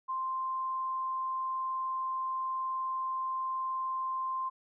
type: tone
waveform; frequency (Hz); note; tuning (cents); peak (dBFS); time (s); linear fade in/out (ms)
sine; 1046.5; C6; 0; -31; 0.08-4.5; 20
effects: none